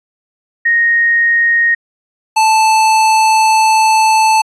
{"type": "tone pair in turn", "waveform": ["sine", "square"], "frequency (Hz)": [1864.7, 877.7], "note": ["A#6", "A5"], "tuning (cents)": [0, -5], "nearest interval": "octave + minor second", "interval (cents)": 1305, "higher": "first", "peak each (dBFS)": -8, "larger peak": "neither", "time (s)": [[0.65, 1.75], [2.36, 4.42]], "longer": "second", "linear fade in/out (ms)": 10, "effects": ["resampled to 24000 Hz"]}